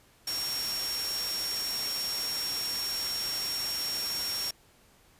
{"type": "tone in noise", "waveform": "sine", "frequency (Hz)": 5540, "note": "F8", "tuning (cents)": -15, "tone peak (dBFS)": -31, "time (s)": [0.27, 4.51], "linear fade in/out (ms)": 5, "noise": "white", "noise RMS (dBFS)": -36, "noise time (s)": [0.27, 4.51], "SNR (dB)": 2, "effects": ["pink hiss -61 dBFS RMS until 5.19 s", "resampled to 32000 Hz"]}